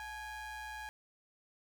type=ring-modulated tone; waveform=square; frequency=399.8 Hz; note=G4; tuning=34 cents sharp; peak=-40 dBFS; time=0-0.89 s; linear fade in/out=0 ms; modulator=1260 Hz; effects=none